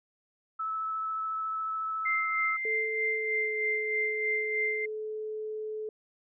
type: tone with vibrato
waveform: sine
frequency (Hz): 1305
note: E6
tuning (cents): -18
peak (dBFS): -30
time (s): 0.59-2.57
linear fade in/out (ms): 10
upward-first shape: triangle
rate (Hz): 14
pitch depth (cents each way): 11
type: tone with tremolo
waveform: sine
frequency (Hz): 2090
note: C7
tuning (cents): -2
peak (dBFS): -26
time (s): 2.05-4.86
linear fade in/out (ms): 10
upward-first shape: sine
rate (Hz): 3.2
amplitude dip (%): 45
type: tone with pitch glide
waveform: sine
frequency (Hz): 439.3 to 431.3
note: A4 to A4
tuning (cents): -3 to -35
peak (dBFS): -33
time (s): 2.65-5.89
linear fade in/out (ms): 2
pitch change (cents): -32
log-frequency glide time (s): 3.11-3.56
effects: none